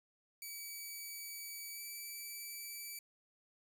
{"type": "tone with pitch glide", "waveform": "5% pulse", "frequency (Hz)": [2290, 2313], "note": ["D7", "D7"], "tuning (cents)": [-44, -27], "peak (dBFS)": -35, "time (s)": [0.42, 2.99], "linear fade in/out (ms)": 2, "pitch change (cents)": 17, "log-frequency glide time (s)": [1.74, 1.79], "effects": []}